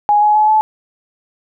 sine tone with pitch steps, 830.6 / 841.7 / 853 / 864.4 Hz, G#5 / G#5 / G#5 / A5, 0 / +23 / +46 / -31 cents, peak -8 dBFS, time 0.09-0.61 s, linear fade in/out 0 ms, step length 130 ms, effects none

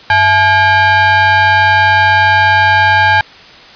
square ring-modulated tone, 381.5 Hz, G4, 47 cents flat, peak -4 dBFS, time 0.1-3.21 s, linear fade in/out 2 ms, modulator 1240 Hz, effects white hiss -36 dBFS RMS until 3.75 s + resampled to 11025 Hz

